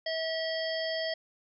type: harmonic tone with a mistuned harmonic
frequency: 646 Hz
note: E5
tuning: 35 cents flat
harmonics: 1 / 3 / 5 / 7 / 8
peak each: -32 / -37 / -39 / -40 / -41 dBFS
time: 0.06-1.14 s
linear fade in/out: 5 ms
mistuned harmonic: 7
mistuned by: +23 cents
effects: none